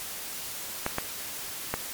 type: clicks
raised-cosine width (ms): 0.5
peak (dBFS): -11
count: 3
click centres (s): 0.864 / 0.984 / 1.74
effects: white hiss -37 dBFS RMS until 1.93 s + MP3 96 kbps